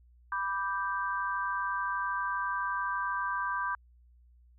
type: chord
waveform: sine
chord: G major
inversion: first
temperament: equal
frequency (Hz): 987.8 / 1174.7 / 1568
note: B5 / D6 / G6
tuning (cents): 0 / 0 / 0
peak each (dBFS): -34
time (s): 0.32-3.75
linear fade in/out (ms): 2
effects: added 60 Hz sine -57 dBFS peak until 4.58 s